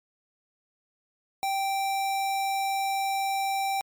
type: tone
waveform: square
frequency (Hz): 782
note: G5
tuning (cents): -4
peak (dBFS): -26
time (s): 1.43-3.81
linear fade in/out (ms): 0
effects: MP3 96 kbps